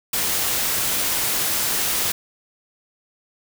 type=noise; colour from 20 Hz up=white; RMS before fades=-22 dBFS; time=0.13-2.12 s; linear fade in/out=5 ms; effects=none